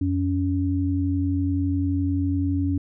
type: tone pair together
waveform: sine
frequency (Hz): 89.43 / 280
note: F2 / C#4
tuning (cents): +42 / +18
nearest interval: octave + minor sixth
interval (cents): 1976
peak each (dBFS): -23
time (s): 0.01-2.78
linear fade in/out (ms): 5
effects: none